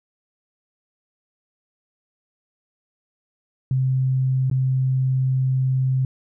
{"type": "tone with dropouts", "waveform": "sine", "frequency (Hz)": 130.81, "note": "C3", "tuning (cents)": 0, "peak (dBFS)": -17, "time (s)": [3.71, 6.05], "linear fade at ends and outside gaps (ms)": 2, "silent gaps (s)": [4.5, 4.513], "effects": []}